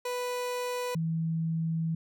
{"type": "tone pair in turn", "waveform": ["30% pulse", "sine"], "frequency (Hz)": [493.9, 162.97], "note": ["B4", "E3"], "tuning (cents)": [0, -19], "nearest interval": "octave + perfect fifth", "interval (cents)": 1919, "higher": "first", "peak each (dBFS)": [-28, -27], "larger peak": "second", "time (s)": [[0.05, 0.95], [0.95, 1.95]], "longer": "second", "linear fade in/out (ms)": 5, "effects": []}